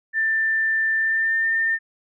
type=tone with pitch glide; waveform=sine; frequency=1780 to 1806.9 Hz; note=A6 to A6; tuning=+20 to +46 cents; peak=-18 dBFS; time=0.13-1.79 s; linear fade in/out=50 ms; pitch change=+26 cents; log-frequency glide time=0.96-1.49 s; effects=none